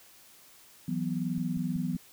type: chord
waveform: sine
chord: E suspended second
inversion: none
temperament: just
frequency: 164.81 / 185.42 / 247.2 Hz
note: E3 / F#3 / B3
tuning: 0 / +4 / +2 cents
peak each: -33 dBFS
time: 0.88-1.97 s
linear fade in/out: 5 ms
type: click train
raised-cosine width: 5 ms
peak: -33 dBFS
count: 4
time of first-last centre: 1.38-1.951 s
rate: 5.25 Hz
effects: white hiss -56 dBFS RMS until 2.12 s